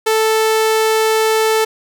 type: tone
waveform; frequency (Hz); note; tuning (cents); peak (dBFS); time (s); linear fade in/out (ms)
sawtooth; 440; A4; 0; -8; 0.06-1.65; 10
effects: none